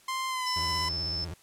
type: tone with pitch glide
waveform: sawtooth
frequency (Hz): 1046.5 to 1004.4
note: C6 to B5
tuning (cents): 0 to +29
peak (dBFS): -26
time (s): 0.08-0.89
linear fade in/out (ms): 5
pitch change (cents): -71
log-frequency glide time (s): 0.28-0.46
type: tone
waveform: sine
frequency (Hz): 5274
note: E8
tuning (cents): 0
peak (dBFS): -30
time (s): 0.46-1.25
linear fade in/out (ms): 10
type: tone with vibrato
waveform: 35% pulse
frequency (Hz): 82.41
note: E2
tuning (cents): 0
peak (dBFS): -34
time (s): 0.56-1.34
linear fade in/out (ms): 5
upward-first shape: square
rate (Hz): 16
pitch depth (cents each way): 130
effects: white hiss -59 dBFS RMS until 1.42 s + low-pass 11000 Hz 12 dB/octave